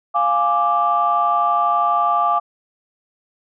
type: chord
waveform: sine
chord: D diminished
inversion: first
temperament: equal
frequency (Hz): 698.5 / 830.6 / 1174.7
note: F5 / Ab5 / D6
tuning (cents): 0 / 0 / 0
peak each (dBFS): -19 / -21 / -16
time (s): 0.14-2.4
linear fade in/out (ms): 20
effects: tanh soft clip ceiling -6 dBFS